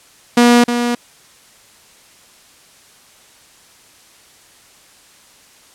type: tone with echo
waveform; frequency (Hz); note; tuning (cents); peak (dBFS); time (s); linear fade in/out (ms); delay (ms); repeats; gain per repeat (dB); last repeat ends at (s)
sawtooth; 240.2; B3; -48; -3; 0.37-0.64; 5; 310; 1; -8; 0.95
effects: white hiss -47 dBFS RMS until 5.74 s + low-pass 10000 Hz 12 dB/octave